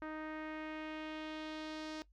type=tone with low-pass filter sweep; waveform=sawtooth; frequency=310.9 Hz; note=D#4; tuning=1 cent flat; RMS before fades=-44 dBFS; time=0.02-2.02 s; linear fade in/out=0 ms; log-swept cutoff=1600 to 5100 Hz; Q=1.8; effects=noise-tail reverb RT60 0.1 s tail -18 dB re dry + added 50 Hz sine -64 dBFS peak until 2.12 s